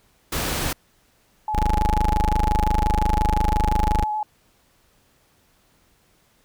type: noise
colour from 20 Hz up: pink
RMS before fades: -25 dBFS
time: 0.32-0.73 s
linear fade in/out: 5 ms
type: tone with vibrato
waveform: sine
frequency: 851 Hz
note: G#5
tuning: 42 cents sharp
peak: -22 dBFS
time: 1.48-4.23 s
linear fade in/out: 2 ms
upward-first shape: square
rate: 9.4 Hz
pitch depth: 14 cents each way
type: tone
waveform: 20% pulse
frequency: 25.74 Hz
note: G#0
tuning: 15 cents flat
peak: -14 dBFS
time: 1.54-4.04 s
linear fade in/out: 10 ms
effects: pink hiss -61 dBFS RMS until 6.44 s